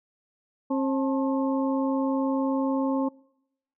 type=harmonic tone with a mistuned harmonic; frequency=268.4 Hz; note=C4; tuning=44 cents sharp; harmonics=1 / 2 / 3 / 4; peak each=-24 / -30 / -34 / -36 dBFS; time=0.7-3.09 s; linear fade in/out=10 ms; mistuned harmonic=3; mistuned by=+140 cents; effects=noise-tail reverb RT60 0.8 s tail -25 dB re dry